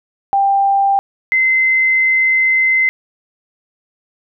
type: tone pair in turn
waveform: sine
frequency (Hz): 791 / 2062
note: G5 / C7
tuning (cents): +15 / -26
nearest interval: octave + perfect fourth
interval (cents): 1659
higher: second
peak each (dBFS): -10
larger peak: neither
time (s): 0.33-0.99 / 1.32-2.89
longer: second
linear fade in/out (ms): 0
effects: none